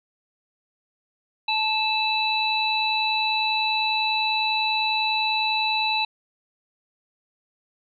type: tone cluster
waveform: sine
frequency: 872 / 2628 / 3955 Hz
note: A5 / E7 / B7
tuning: -16 / -6 / +2 cents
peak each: -25 dBFS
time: 1.48-6.05 s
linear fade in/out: 5 ms
effects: none